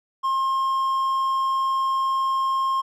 triangle tone, 1067 Hz, C6, 34 cents sharp, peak -18 dBFS, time 0.23-2.82 s, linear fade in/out 20 ms, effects none

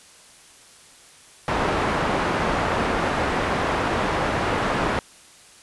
white low-pass noise, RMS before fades -23 dBFS, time 1.48-4.99 s, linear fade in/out 0 ms, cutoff 1200 Hz, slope 12 dB/octave, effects white hiss -49 dBFS RMS until 5.62 s + resampled to 24000 Hz

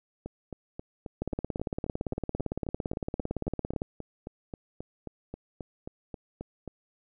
two click trains, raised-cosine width 2 ms, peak -17 / -24 dBFS, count 47 / 25, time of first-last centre 1.22-3.819 / 0.26-6.677 s, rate 17.7 / 3.74 Hz, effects none

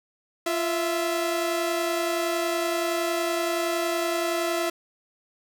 sawtooth tone pair together, 345 / 659.3 Hz, F4 / E5, -21 / 0 cents, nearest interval major seventh, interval 1121 cents, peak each -23 dBFS, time 0.46-4.7 s, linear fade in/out 5 ms, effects none

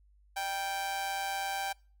sawtooth tone with amplitude modulation, 784 Hz, G5, in tune, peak -26 dBFS, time 0.36-1.73 s, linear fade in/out 10 ms, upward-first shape sine, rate 177 Hz, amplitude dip 55%, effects noise-tail reverb RT60 0.4 s tail -26 dB re dry + added 50 Hz sine -60 dBFS peak until 2 s

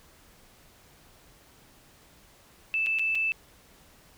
sine tone with dropouts, 2637 Hz, E7, in tune, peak -24 dBFS, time 2.74-3.32 s, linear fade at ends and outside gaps 0 ms, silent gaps 2.862-2.868 / 2.987-2.994 / 3.15-3.154 s, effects pink hiss -57 dBFS RMS until 4.17 s

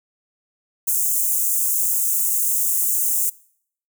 white high-pass noise, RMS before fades -20 dBFS, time 0.87-3.3 s, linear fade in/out 10 ms, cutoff 6700 Hz, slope 48 dB/octave, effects noise-tail reverb RT60 0.6 s tail -22 dB re dry

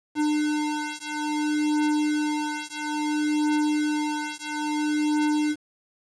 square beating tone pair, 300.6 / 301.19 Hz, D4 / D4, +40 / +44 cents, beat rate 0.59 Hz, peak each -27 dBFS, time 0.15-5.56 s, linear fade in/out 50 ms, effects resampled to 22050 Hz + 8-bit

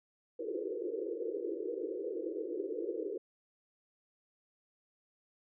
white band-pass noise, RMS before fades -38 dBFS, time 0.39-3.18 s, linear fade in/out 5 ms, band 320 to 500 Hz, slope 96 dB/octave, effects none

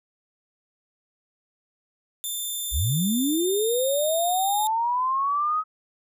5% pulse tone with pitch glide, 3562 to 3673 Hz, A7 to A#7, +21 to -26 cents, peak -21 dBFS, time 2.24-4.67 s, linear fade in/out 0 ms, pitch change +53 cents, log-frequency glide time 3.26-3.74 s
sine linear sweep, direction up, 49 to 1275 Hz, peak -21 dBFS, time 2.71-5.64 s, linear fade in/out 50 ms
effects none

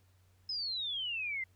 sine exponential sweep, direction down, 5180 to 2038 Hz, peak -34 dBFS, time 0.49-1.44 s, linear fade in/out 5 ms, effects added 92 Hz sine -64 dBFS peak until 1.55 s + pink hiss -73 dBFS RMS until 1.55 s

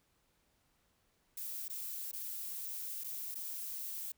violet noise with dropouts, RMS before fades -42 dBFS, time 1.37-4.12 s, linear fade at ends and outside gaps 5 ms, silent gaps 1.682-1.697 / 2.116-2.131 / 3.038-3.043 / 3.345-3.353 s, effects pink hiss -75 dBFS RMS until 4.17 s

